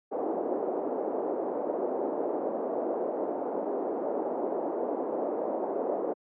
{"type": "band-pass noise", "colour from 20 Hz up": "pink", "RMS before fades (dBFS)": -31, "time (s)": [0.11, 6.14], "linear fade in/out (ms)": 20, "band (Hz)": [310, 710], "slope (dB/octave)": 24, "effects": ["high-pass 200 Hz 12 dB/octave"]}